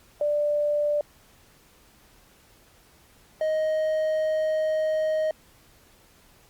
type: tone pair in turn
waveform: sine / triangle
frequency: 590 / 625.1 Hz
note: D5 / D#5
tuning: +8 / +8 cents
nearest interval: minor second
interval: 100 cents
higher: second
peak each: -21 / -20 dBFS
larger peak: second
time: 0.21-1.01 / 3.41-5.31 s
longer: second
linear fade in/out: 2 ms
effects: pink hiss -57 dBFS RMS until 6.49 s + Opus 48 kbps